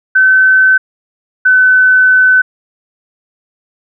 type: tone pair in turn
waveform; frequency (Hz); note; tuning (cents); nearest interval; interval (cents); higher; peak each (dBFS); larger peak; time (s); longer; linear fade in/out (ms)
sine; 1527 / 1512.1; G6 / F#6; -46 / +37; unison; 17; first; -4; neither; 0.15-0.78 / 1.45-2.42; second; 10
effects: none